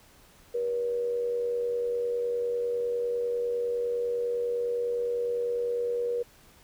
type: tone with amplitude modulation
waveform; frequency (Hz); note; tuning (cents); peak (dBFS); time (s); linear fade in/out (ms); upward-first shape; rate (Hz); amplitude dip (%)
sine; 479; A#4; +47; -24; 0.54-6.23; 10; sine; 89.9; 45
effects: pink hiss -57 dBFS RMS until 6.63 s